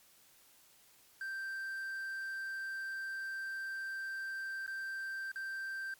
triangle tone with dropouts, 1568 Hz, G6, in tune, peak -36 dBFS, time 1.21-5.94 s, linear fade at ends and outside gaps 2 ms, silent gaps 4.664-4.677 / 5.317-5.358 s, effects white hiss -64 dBFS RMS until 5.99 s + MP3 96 kbps

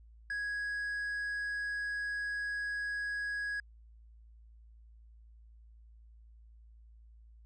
triangle tone, 1661.2 Hz, G#6, in tune, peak -32 dBFS, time 0.3-3.6 s, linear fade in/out 2 ms, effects added 56 Hz sine -54 dBFS peak until 7.45 s + resampled to 22050 Hz

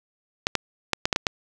clicks, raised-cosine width 0.2 ms, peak -3 dBFS, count 7, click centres 0.469 / 0.553 / 0.933 / 1.055 / 1.128 / 1.161 / 1.268 s, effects none

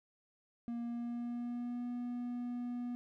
triangle tone with pitch glide, 235.8 to 243.3 Hz, A#3 to B3, +20 to -26 cents, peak -35 dBFS, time 0.68-2.95 s, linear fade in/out 0 ms, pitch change +54 cents, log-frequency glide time 0.8-1.86 s, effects none

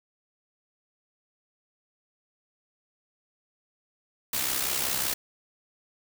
white noise with amplitude modulation, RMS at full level -26 dBFS, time 4.33-5.14 s, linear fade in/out 5 ms, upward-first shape sine, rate 65.4 Hz, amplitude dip 55%, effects none

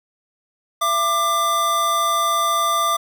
square tone pair together, 671.5 / 1188 Hz, E5 / D6, +32 / +20 cents, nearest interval minor seventh, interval 988 cents, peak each -26 / -18 dBFS, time 0.81-2.97 s, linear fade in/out 10 ms, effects none

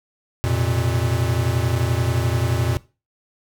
square chord, F suspended fourth, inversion none, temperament equal with one note detuned, 87.31 / 116.54 / 128.05 Hz, F2 / Bb2 / C3, 0 / 0 / -37 cents, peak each -24 / -22 / -26 dBFS, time 0.44-2.77 s, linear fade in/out 0 ms, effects noise-tail reverb RT60 0.3 s tail -19 dB re dry

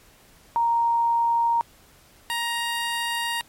sine / 15% pulse tone pair in turn, 932.3 / 937.7 Hz, A#5 / A#5, 0 / +10 cents, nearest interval unison, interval 10 cents, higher second, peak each -18 dBFS, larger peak neither, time 0.56-1.61 / 2.3-3.41 s, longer second, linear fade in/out 0 ms, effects pink hiss -54 dBFS RMS until 3.48 s + MP3 64 kbps

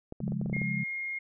clicks, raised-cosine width 2 ms, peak -25 dBFS, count 10, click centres 0.124 / 0.204 / 0.279 / 0.321 / 0.414 / 0.46 / 0.498 / 0.529 / 0.566 / 0.617 s
sine chord, Db major, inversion none, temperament equal with one note detuned, 138.59 / 175.93 / 207.7 Hz, Db3 / F3 / Ab3, 0 / +13 / 0 cents, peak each -34 dBFS, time 0.21-0.84 s, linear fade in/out 10 ms
sine tone, 2138 Hz, C7, 37 cents sharp, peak -32 dBFS, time 0.53-1.19 s, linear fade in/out 10 ms
effects none

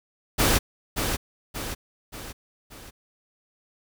pink noise with echo, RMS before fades -20 dBFS, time 0.38-0.59 s, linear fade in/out 20 ms, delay 580 ms, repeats 4, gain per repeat -6 dB, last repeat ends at 2.91 s, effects none

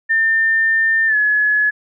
sine tone with pitch glide, 1800 to 1699 Hz, A6 to G#6, +39 to +39 cents, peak -12 dBFS, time 0.09-1.71 s, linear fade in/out 20 ms, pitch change -100 cents, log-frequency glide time 1.07-1.16 s, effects none

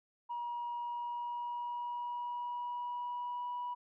sine tone with pitch glide, 956 to 975 Hz, A#5 to B5, +43 to -23 cents, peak -35 dBFS, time 0.29-3.75 s, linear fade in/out 20 ms, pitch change +34 cents, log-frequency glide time 0.81-3.45 s, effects tanh soft clip ceiling -33 dBFS

